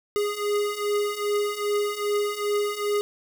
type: beating tone pair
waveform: square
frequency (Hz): 411.3 / 413.8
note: G#4 / G#4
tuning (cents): -17 / -6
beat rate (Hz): 2.5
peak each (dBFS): -29 / -26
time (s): 0.16-3.01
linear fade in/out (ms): 0
effects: none